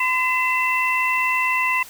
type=tone cluster; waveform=sine; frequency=1021 / 2029 / 2681 Hz; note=C6 / B6 / E7; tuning=-43 / +46 / +29 cents; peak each=-22 dBFS; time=0-1.83 s; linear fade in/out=5 ms; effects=white hiss -42 dBFS RMS until 1.89 s